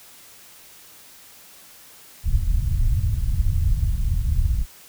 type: low-pass noise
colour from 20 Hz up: pink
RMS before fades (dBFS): -20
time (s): 2.23-4.66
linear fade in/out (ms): 50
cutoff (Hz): 110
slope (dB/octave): 24
effects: white hiss -47 dBFS RMS until 4.88 s